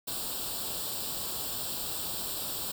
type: noise with comb filter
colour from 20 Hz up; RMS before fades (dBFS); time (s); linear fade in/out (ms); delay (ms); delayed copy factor
white; -35; 0.07-2.72; 10; 0.24; +0.8
effects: none